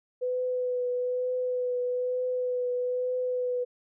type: tone with vibrato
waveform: sine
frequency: 499 Hz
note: B4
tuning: 18 cents sharp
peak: -26 dBFS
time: 0.21-3.65 s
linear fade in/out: 20 ms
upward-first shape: triangle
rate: 1.1 Hz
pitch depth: 20 cents each way
effects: none